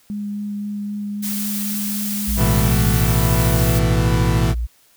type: tone with vibrato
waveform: sine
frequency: 205.6 Hz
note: G#3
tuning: 17 cents flat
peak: -23 dBFS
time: 0.1-2.94 s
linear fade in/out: 0 ms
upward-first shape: sine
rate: 3.8 Hz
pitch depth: 9 cents each way
type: noise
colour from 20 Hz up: blue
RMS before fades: -26 dBFS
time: 1.22-3.8 s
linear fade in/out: 20 ms
type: tone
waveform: sine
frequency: 58.27 Hz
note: A#1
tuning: in tune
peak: -19 dBFS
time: 2.27-4.67 s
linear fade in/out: 20 ms
type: chord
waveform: 40% pulse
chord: A suspended second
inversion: none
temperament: equal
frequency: 110 / 123.47 / 164.81 Hz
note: A2 / B2 / E3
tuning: 0 / 0 / 0 cents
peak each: -19 / -19 / -20 dBFS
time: 2.36-4.55 s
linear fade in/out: 50 ms
effects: white hiss -55 dBFS RMS until 4.96 s